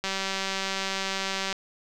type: click train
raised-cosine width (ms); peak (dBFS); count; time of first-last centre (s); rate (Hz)
0.2; -12; 288; 0.04-1.527; 193
effects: none